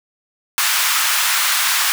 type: high-pass noise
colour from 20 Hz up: pink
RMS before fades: -17 dBFS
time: 0.58-1.92 s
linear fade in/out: 0 ms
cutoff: 1100 Hz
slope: 24 dB/octave
effects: none

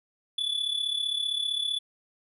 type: tone with amplitude modulation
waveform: triangle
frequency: 3450 Hz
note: A7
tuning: 35 cents flat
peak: -22 dBFS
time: 0.38-1.79 s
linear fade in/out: 5 ms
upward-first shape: sine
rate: 35.4 Hz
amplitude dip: 70%
effects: resampled to 32000 Hz

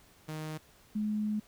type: tone pair in turn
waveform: sawtooth / sine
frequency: 155.56 / 211.9 Hz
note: D#3 / G#3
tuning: 0 / +35 cents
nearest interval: perfect fourth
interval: 535 cents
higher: second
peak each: -33 / -29 dBFS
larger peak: second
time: 0.28-0.58 / 0.95-1.4 s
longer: second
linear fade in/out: 10 ms
effects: pink hiss -61 dBFS RMS until 1.47 s

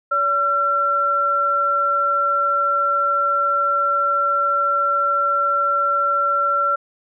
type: tone pair together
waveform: sine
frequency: 570.5 / 1357 Hz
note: C#5 / E6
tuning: +50 / +50 cents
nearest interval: octave + minor third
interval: 1500 cents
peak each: -25 / -16 dBFS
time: 0.11-6.76 s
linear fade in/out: 10 ms
effects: none

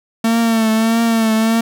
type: tone with vibrato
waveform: 45% pulse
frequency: 225.3 Hz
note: A3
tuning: 41 cents sharp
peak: -12 dBFS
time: 0.24-1.61 s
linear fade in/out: 5 ms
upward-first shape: triangle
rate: 1.6 Hz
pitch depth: 50 cents each way
effects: none

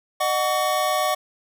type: tone cluster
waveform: square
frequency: 611 / 739 / 1132 Hz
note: D#5 / F#5 / C#6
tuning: -32 / -2 / +36 cents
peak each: -25 dBFS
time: 0.2-1.15 s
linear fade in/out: 10 ms
effects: none

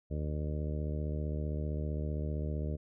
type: harmonic tone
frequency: 75.4 Hz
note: D2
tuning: 46 cents sharp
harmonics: 1 / 2 / 3 / 4 / 5 / 6 / 7 / 8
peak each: -34 / -38 / -44 / -46 / -47 / -47 / -51 / -48 dBFS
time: 0.1-2.77 s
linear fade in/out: 20 ms
effects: none

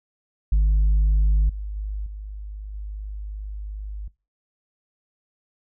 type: tone with level steps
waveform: sine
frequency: 51.3 Hz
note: G#1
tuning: 21 cents flat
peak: -12 / -27 / -25 / -31 / -29 dBFS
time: 0.52-4.08 s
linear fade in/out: 5 ms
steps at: 1.49 / 1.76 / 2.06 / 2.74 s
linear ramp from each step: 5 ms
effects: noise-tail reverb RT60 0.3 s tail -23 dB re dry + tanh soft clip ceiling -14 dBFS

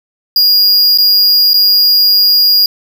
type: tone with dropouts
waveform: square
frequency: 4851 Hz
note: D#8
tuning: 45 cents flat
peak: -6 dBFS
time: 0.36-2.66 s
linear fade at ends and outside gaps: 2 ms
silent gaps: 0.976-0.984 / 1.534-1.541 s
effects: none

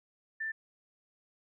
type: tone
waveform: sine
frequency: 1775 Hz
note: A6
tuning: 15 cents sharp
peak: -33 dBFS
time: 0.4-0.52 s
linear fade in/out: 10 ms
effects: none

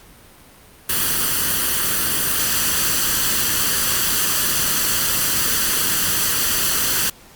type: noise with comb filter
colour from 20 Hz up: white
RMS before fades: -19 dBFS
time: 0.89-7.1 s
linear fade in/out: 5 ms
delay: 0.66 ms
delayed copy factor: +0.55
effects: pink hiss -46 dBFS RMS until 7.35 s + Opus 48 kbps

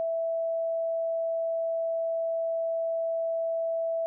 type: tone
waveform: sine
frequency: 659.3 Hz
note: E5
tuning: in tune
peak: -26 dBFS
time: 0-4.06 s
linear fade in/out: 0 ms
effects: none

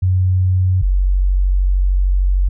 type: tone pair in turn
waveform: sine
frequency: 92.5 / 46.61 Hz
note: F#2 / F#1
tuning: 0 / +13 cents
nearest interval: octave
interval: 1187 cents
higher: first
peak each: -11 dBFS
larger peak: neither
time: 0.02-0.82 / 0.82-2.49 s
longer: second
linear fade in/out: 10 ms
effects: none

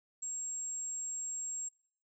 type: tone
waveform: sine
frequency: 7550 Hz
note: A#8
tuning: 21 cents sharp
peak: -36 dBFS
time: 0.22-1.69 s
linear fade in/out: 10 ms
effects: noise-tail reverb RT60 0.5 s tail -20 dB re dry

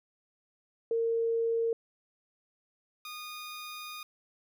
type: tone pair in turn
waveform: sine / 15% pulse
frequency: 458.7 / 1227.8 Hz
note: A#4 / D#6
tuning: -28 / -23 cents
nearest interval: octave + perfect fourth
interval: 1705 cents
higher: second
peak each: -26 / -34 dBFS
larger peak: first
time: 0.91-1.73 / 3.05-4.03 s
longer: second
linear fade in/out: 2 ms
effects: none

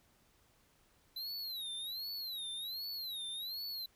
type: tone with vibrato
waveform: square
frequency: 3990 Hz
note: B7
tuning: 17 cents sharp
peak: -40 dBFS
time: 1.16-3.86 s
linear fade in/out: 5 ms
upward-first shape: sine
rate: 1.3 Hz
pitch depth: 190 cents each way
effects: pink hiss -70 dBFS RMS until 3.95 s

